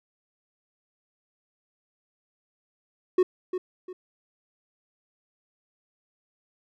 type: tone with echo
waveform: triangle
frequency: 367.1 Hz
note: F#4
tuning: 14 cents flat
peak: -14 dBFS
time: 3.18-3.23 s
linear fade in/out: 5 ms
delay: 350 ms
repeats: 2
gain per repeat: -10 dB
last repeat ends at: 3.93 s
effects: none